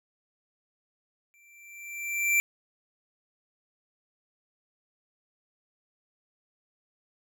square tone with exponential growth, 2349 Hz, D7, in tune, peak -20 dBFS, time 1.34-2.4 s, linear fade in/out 0 ms, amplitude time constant 230 ms, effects none

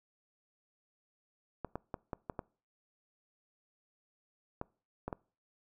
clicks, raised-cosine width 1 ms, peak -23 dBFS, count 9, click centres 1.647 / 1.756 / 1.942 / 2.132 / 2.298 / 2.392 / 4.614 / 5.08 / 5.128 s, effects noise-tail reverb RT60 0.4 s tail -24 dB re dry

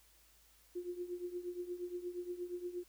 sine tone with tremolo, 354.6 Hz, F4, 26 cents sharp, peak -36 dBFS, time 0.75-2.84 s, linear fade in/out 10 ms, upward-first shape triangle, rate 8.5 Hz, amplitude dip 85%, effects added 54 Hz sine -70 dBFS peak until 2.88 s + white hiss -67 dBFS RMS until 2.88 s

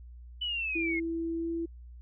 sine linear sweep, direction down, 3000 to 2117 Hz, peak -30 dBFS, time 0.41-1 s, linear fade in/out 10 ms
sine tone with pitch glide, 330.8 to 333.3 Hz, E4 to E4, +6 to +19 cents, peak -30 dBFS, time 0.75-1.66 s, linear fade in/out 10 ms, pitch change +13 cents, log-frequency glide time 1.38-1.49 s
effects added 60 Hz sine -45 dBFS peak until 2.01 s

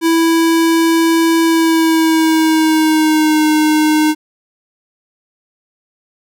square tone with pitch glide, 329.6 to 307.5 Hz, E4 to D#4, 0 to -20 cents, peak -10 dBFS, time 0.01-4.15 s, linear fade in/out 50 ms, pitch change -120 cents, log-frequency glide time 1.43-3.46 s, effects none

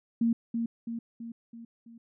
sine tone with echo, 231.4 Hz, A#3, 13 cents flat, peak -22 dBFS, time 0.21-0.33 s, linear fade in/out 5 ms, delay 330 ms, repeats 5, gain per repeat -5 dB, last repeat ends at 1.98 s, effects none

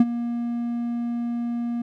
triangle tone with ADSR envelope, 237 Hz, A#3, 29 cents sharp, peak -7 dBFS, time 0-1.82 s, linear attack 4 ms, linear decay 37 ms, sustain -15 dB, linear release 5 ms, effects none

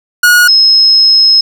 45% pulse / sine tone pair in turn, 1448 / 5160 Hz, F#6 / E8, -38 / -38 cents, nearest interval octave + minor seventh, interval 2200 cents, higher second, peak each -3 dBFS, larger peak neither, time 0.23-0.48 / 0.48-1.41 s, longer second, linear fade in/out 5 ms, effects 7-bit

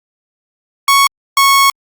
sawtooth tone pair in turn, 1108.7 / 1102.3 Hz, C#6 / C#6, 0 / -10 cents, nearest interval unison, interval 10 cents, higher first, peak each -3 dBFS, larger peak neither, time 0.88-1.07 / 1.37-1.7 s, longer second, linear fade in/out 2 ms, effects Opus 48 kbps

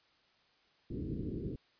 white low-pass noise, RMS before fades -39 dBFS, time 0.9-1.56 s, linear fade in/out 5 ms, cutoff 390 Hz, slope 48 dB/octave, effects white hiss -69 dBFS RMS until 1.79 s + resampled to 11025 Hz

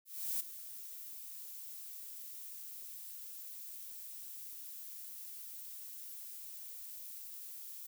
violet noise with ADSR envelope, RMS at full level -35 dBFS, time 0.05-7.87 s, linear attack 350 ms, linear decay 11 ms, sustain -13 dB, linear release 11 ms, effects none

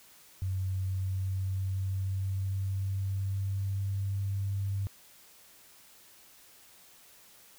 sine tone with pitch glide, 94.4 to 98.58 Hz, F#2 to G2, +35 to +10 cents, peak -29 dBFS, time 0.42-4.87 s, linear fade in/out 0 ms, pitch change +75 cents, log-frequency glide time 0.73-4.19 s, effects white hiss -57 dBFS RMS until 7.58 s

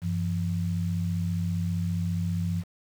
sine tone pair together, 95.7 / 170.68 Hz, G2 / F3, -41 / -39 cents, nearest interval minor seventh, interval 1002 cents, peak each -28 dBFS, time 0.01-2.64 s, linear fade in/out 50 ms, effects 8-bit

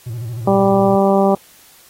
triangle tone with vibrato, 116.54 Hz, A#2, in tune, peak -21 dBFS, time 0.06-0.96 s, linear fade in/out 10 ms, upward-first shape square, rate 13 Hz, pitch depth 94 cents each way
harmonic tone, 196 Hz, G3, in tune, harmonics 1 / 2 / 3 / 4 / 5 / 6, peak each -15 / -16 / -16 / -18 / -24 / -26 dBFS, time 0.47-1.35 s, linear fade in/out 5 ms
effects white hiss -47 dBFS RMS until 1.89 s + AAC 48 kbps

